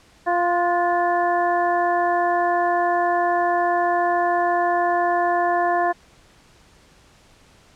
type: harmonic tone with a mistuned harmonic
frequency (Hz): 349.2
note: F4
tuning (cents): 0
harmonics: 1 / 2 / 3 / 4 / 5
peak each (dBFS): -25 / -19 / -25 / -34 / -27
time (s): 0.26-5.93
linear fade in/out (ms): 20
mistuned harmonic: 4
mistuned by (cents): +52
effects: pink hiss -53 dBFS RMS until 7.75 s + low-pass 8000 Hz 12 dB/octave